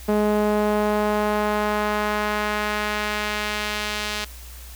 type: tone with band-pass filter sweep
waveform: sawtooth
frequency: 210 Hz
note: G#3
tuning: 19 cents sharp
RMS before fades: -23 dBFS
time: 0.08-4.25 s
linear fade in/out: 10 ms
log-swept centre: 460 to 3700 Hz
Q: 0.86
effects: added 60 Hz sine -38 dBFS peak until 4.75 s + white hiss -44 dBFS RMS until 4.75 s